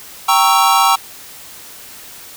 square chord, G diminished seventh, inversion none, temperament equal with one note detuned, 784 / 928.6 / 1108.7 / 1318.5 Hz, G5 / Bb5 / Db6 / Fb6, 0 / -7 / 0 / 0 cents, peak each -16 dBFS, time 0.28-0.96 s, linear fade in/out 10 ms, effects white hiss -36 dBFS RMS until 2.36 s

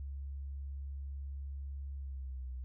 sine tone with pitch glide, 69.1 to 63.36 Hz, C#2 to B1, -5 to +45 cents, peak -39 dBFS, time 0-2.64 s, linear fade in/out 0 ms, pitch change -150 cents, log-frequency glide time 1.96-2.49 s, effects none

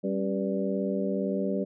harmonic tone with a mistuned harmonic, 97.6 Hz, G2, 7 cents flat, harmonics 2 / 3 / 4 / 5 / 6, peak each -29 / -34 / -33 / -34 / -34 dBFS, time 0.03-1.65 s, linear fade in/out 20 ms, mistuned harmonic 3, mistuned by -98 cents, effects none

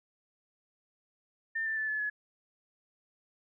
sine tone with pitch steps, 1800 / 1774.2 / 1748.8 / 1723.7 / 1699 Hz, A6 / A6 / A6 / A6 / G#6, +39 / +14 / -11 / -36 / +39 cents, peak -30 dBFS, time 1.55-2.1 s, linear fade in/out 10 ms, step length 110 ms, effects none

